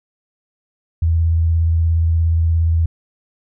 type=tone with vibrato; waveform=sine; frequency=82.41 Hz; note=E2; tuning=in tune; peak=-12 dBFS; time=1.02-2.86 s; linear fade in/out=5 ms; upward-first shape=sine; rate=17 Hz; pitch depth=24 cents each way; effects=none